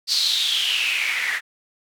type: noise with band-pass filter sweep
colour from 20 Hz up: white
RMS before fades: -22 dBFS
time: 0.07-1.41 s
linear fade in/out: 50 ms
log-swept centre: 4600 to 1800 Hz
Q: 6.8
effects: none